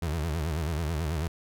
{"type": "tone with vibrato", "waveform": "30% pulse", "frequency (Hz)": 79.1, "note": "D#2", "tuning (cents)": 29, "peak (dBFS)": -25, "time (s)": [0.02, 1.28], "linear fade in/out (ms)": 5, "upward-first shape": "sine", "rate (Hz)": 9.2, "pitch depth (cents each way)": 150, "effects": []}